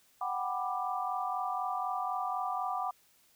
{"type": "chord", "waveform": "sine", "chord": "G major seventh", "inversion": "third", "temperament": "equal with one note detuned", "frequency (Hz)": [740, 784, 987.8, 1182.8], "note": ["F#5", "G5", "B5", "D6"], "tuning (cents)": [0, 0, 0, 12], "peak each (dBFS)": [-35, -39, -39, -36], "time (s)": [0.21, 2.91], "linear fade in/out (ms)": 5, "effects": ["white hiss -66 dBFS RMS until 3.35 s"]}